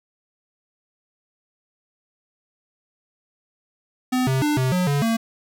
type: tone with pitch steps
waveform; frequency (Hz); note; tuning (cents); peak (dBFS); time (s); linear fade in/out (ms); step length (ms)
square; 253.8 / 132.3 / 297.8 / 129.6 / 181.3 / 142.8 / 227.2; B3 / C3 / D4 / C3 / F#3 / D3 / A#3; +47 / +20 / +24 / -16 / -35 / -48 / -44; -19; 4.12-5.17; 10; 150
effects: none